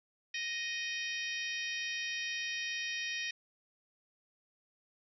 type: harmonic tone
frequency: 622.3 Hz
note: D#5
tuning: in tune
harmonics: 3 / 4 / 5 / 6 / 7 / 8 / 9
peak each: -40 / -39 / -44 / -45 / -52 / -50 / -45 dBFS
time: 0.34-3.31 s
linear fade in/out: 5 ms
effects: none